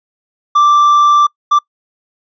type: tone bursts at uneven times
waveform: triangle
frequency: 1174.7 Hz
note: D6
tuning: in tune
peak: -4 dBFS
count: 2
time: 0.55-1.27 / 1.51-1.59 s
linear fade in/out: 10 ms
effects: noise-tail reverb RT60 0.1 s tail -25 dB re dry + resampled to 16000 Hz